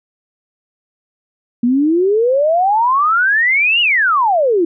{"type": "exponential two-way sweep", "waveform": "sine", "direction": "up then down", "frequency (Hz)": [233.1, 2933, 321.6], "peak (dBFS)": -10, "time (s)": [1.63, 4.65], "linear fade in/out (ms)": 5, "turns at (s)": 3.81, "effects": []}